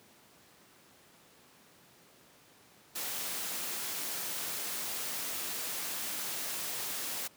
white noise, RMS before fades -37 dBFS, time 2.95-7.28 s, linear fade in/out 10 ms, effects pink hiss -60 dBFS RMS until 7.36 s + high-pass 150 Hz 12 dB/octave

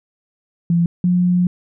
sine tone pair in turn, 170.5 / 178.65 Hz, F3 / F3, -41 / +40 cents, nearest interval minor second, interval 81 cents, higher second, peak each -12 dBFS, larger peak neither, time 0.7-0.86 / 1.04-1.47 s, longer second, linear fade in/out 2 ms, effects none

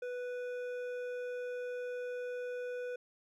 sine tone with hard clipping, 493.9 Hz, B4, in tune, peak -39 dBFS, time 0.02-2.96 s, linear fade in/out 5 ms, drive 9 dB, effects none

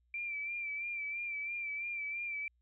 sine tone with vibrato, 2349 Hz, D7, in tune, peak -36 dBFS, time 0.14-2.48 s, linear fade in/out 2 ms, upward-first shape sine, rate 3 Hz, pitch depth 43 cents each way, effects added 60 Hz sine -70 dBFS peak until 2.61 s

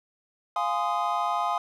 triangle chord, F minor seventh, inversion none, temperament equal with one note detuned, 698.5 / 830.6 / 1032.7 / 1244.5 Hz, F5 / Ab5 / C6 / Eb6, 0 / 0 / -23 / 0 cents, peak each -28 dBFS, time 0.56-1.58 s, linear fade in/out 2 ms, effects none

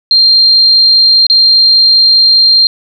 sine tone with dropouts, 4185 Hz, C8, in tune, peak -3 dBFS, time 0.11-2.67 s, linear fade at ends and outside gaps 1 ms, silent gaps 1.267-1.299 s, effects none

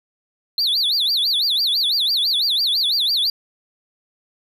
triangle tone with vibrato, 4000 Hz, B7, 21 cents sharp, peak -15 dBFS, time 0.58-3.3 s, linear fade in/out 2 ms, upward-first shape sine, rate 6 Hz, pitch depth 300 cents each way, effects none

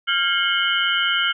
sine tone cluster, 1393 / 1616 / 2165 / 2921 / 3102 Hz, F6 / G#6 / C#7 / F#7 / G7, -5 / -48 / -41 / -23 / -19 cents, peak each -21 / -28 / -26 / -25 / -23 dBFS, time 0.07-1.33 s, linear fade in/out 20 ms, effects none

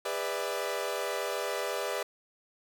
sawtooth chord, E dominant seventh, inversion first, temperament equal with one note detuned, 405.8 / 493.9 / 587.3 / 659.3 Hz, G#4 / B4 / D5 / E5, -40 / 0 / 0 / 0 cents, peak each -33 / -32 / -32 / -35 dBFS, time 0.05-2.03 s, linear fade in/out 5 ms, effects none

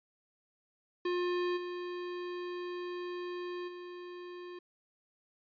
square tone with level steps, 355.5 Hz, F4, 31 cents sharp, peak -31 / -38 / -44 dBFS, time 1.05-4.59 s, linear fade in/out 5 ms, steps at 1.56 / 3.67 s, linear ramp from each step 20 ms, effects resampled to 11025 Hz

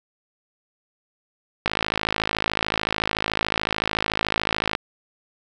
click train, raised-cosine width 0.3 ms, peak -5 dBFS, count 167, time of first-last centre 1.66-4.751 s, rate 53.7 Hz, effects none

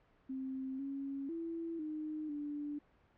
sine tone with pitch steps, 263.9 / 275.3 / 332 / 307.7 / 292.8 Hz, C4 / C#4 / E4 / D#4 / D4, +15 / -12 / +12 / -19 / -5 cents, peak -38 dBFS, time 0.29-2.79 s, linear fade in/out 10 ms, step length 500 ms, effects pink hiss -69 dBFS RMS until 3.17 s + low-pass 2000 Hz 12 dB/octave

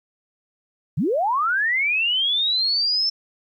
sine linear sweep, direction up, 112.2 to 5350 Hz, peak -18 dBFS, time 0.97-3.1 s, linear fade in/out 10 ms, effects 10-bit

